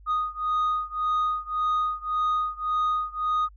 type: beating tone pair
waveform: sine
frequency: 1240 / 1241.8 Hz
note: D#6 / D#6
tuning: -6 / -4 cents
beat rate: 1.8 Hz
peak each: -24 / -25 dBFS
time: 0.06-3.49 s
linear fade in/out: 50 ms
effects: tanh soft clip ceiling -20 dBFS + added 50 Hz sine -47 dBFS peak until 3.56 s